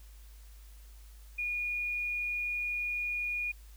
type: tone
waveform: sine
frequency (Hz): 2442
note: D#7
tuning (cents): -33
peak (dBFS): -31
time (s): 1.38-3.52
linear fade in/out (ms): 10
effects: added 52 Hz sine -49 dBFS peak until 3.76 s + white hiss -62 dBFS RMS until 3.76 s